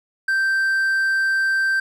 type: tone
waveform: triangle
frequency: 1565 Hz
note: G6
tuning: 3 cents flat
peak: -15 dBFS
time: 0.28-1.8 s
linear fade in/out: 5 ms
effects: none